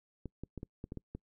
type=clicks; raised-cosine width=3 ms; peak=-28 dBFS; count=8; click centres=0.257 / 0.436 / 0.577 / 0.631 / 0.841 / 0.921 / 0.973 / 1.15 s; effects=noise-tail reverb RT60 0.1 s tail -26 dB re dry